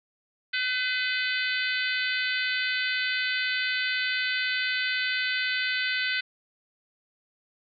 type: harmonic tone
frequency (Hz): 506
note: B4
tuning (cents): +42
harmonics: 3 / 4 / 5 / 6 / 7 / 8 / 9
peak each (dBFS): -29 / -31 / -33 / -35 / -36 / -37 / -38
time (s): 0.53-6.21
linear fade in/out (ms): 10
effects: none